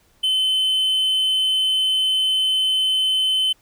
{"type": "tone", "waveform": "triangle", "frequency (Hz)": 3056, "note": "G7", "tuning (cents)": -45, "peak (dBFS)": -15, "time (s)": [0.23, 3.53], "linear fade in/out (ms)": 10, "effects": ["pink hiss -59 dBFS RMS until 3.61 s"]}